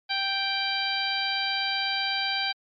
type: harmonic tone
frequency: 784 Hz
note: G5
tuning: in tune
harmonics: 1 / 2 / 3 / 4 / 5 / 6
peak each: -32 / -32 / -32 / -32 / -32 / -32 dBFS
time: 0.09-2.53 s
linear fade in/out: 20 ms
effects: MP3 96 kbps